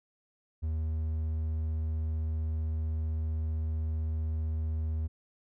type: tone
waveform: triangle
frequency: 78.9 Hz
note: D#2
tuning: 25 cents sharp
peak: -27 dBFS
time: 0.62-5.08 s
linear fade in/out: 20 ms
effects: none